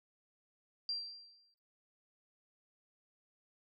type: tone with exponential decay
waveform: sine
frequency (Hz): 4726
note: D8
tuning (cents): +10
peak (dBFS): -33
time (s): 0.89-1.54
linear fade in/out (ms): 1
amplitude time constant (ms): 140
effects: noise-tail reverb RT60 0.5 s tail -17 dB re dry